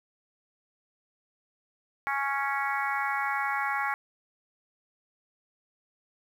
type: harmonic tone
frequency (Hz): 277.2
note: C#4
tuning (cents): 0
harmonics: 3 / 4 / 5 / 6 / 7 / 8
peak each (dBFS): -32 / -33 / -34 / -35 / -35 / -36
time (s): 2.07-3.94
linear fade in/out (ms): 0
effects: 9-bit